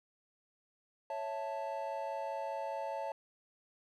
triangle chord, A major, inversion first, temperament equal, 554.4 / 659.3 / 880 Hz, C#5 / E5 / A5, 0 / 0 / 0 cents, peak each -39 / -40 / -38 dBFS, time 1.1-3.12 s, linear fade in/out 2 ms, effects none

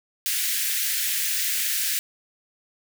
white high-pass noise, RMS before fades -25 dBFS, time 0.26-1.99 s, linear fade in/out 0 ms, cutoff 1600 Hz, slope 48 dB/octave, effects none

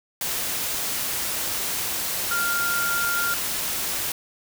sine tone in noise, 1396.9 Hz, F6, in tune, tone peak -23 dBFS, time 2.31-3.34 s, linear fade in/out 2 ms, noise white, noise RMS -27 dBFS, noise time 0.21-4.12 s, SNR +1 dB, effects none

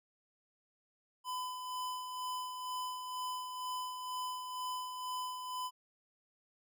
square tone with tremolo, 1007 Hz, B5, 33 cents sharp, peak -37 dBFS, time 1.24-5.71 s, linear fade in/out 50 ms, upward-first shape sine, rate 2.1 Hz, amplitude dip 45%, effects none

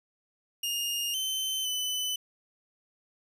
sawtooth tone with pitch steps, 2835 / 3074 / 3009 Hz, F7 / G7 / F#7, +25 / -35 / +28 cents, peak -26 dBFS, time 0.63-2.16 s, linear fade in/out 5 ms, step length 510 ms, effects none

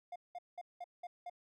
triangle tone bursts, 708 Hz, F5, 23 cents sharp, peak -40 dBFS, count 6, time 0.12-1.298 s, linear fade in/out 5 ms, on 38 ms, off 190 ms, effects none

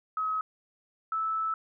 sine tone pair in turn, 1277 / 1310.6 Hz, D#6 / E6, +45 / -10 cents, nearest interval unison, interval 45 cents, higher second, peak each -27 dBFS, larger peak neither, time 0.17-0.41 / 1.12-1.54 s, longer second, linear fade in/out 2 ms, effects none

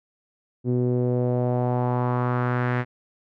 sawtooth tone with low-pass filter sweep, 123.6 Hz, B2, 2 cents sharp, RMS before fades -23 dBFS, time 0.64-2.85 s, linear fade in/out 50 ms, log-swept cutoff 330 to 1900 Hz, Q 2.5, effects none

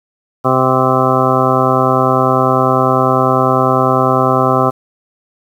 harmonic tone, 130 Hz, C3, 11 cents flat, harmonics 1 / 2 / 3 / 4 / 5 / 6 / 8 / 9 / 10, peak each -18 / -18 / -18 / -18 / -18 / -18 / -18 / -18 / -18 dBFS, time 0.44-4.71 s, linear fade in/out 20 ms, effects 7-bit

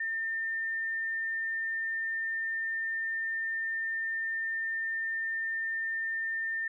sine tone, 1805 Hz, A6, 44 cents sharp, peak -30 dBFS, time 0-6.68 s, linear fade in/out 5 ms, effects none

